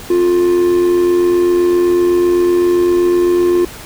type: tone with amplitude modulation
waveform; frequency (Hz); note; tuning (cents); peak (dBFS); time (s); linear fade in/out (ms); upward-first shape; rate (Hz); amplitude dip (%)
triangle; 352; F4; +14; -5; 0.1-3.65; 5; sine; 87.8; 45
effects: pink hiss -32 dBFS RMS until 3.85 s